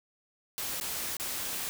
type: noise with dropouts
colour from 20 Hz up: white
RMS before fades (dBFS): -35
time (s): 0.58-1.69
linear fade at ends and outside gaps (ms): 0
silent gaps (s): 0.8-0.811 / 1.168-1.198
effects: none